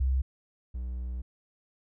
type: tone pair in turn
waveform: sine / triangle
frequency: 65.41 / 61.74 Hz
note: C2 / B1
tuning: 0 / 0 cents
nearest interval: minor second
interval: 100 cents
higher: first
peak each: -23 / -30 dBFS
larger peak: first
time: 0-0.22 / 0.74-1.22 s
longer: second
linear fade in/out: 10 ms
effects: none